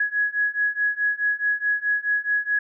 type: beating tone pair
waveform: sine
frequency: 1672 / 1676.7 Hz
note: G#6 / G#6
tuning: +11 / +16 cents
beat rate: 4.7 Hz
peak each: -24 / -23 dBFS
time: 0-2.59 s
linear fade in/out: 5 ms
effects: none